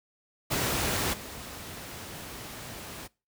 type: noise with level steps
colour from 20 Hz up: pink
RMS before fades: -28 / -41 dBFS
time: 0.5-3.08 s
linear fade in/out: 20 ms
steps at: 1.13 s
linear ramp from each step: 10 ms
effects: noise-tail reverb RT60 0.3 s tail -23 dB re dry + high-pass 60 Hz 12 dB/octave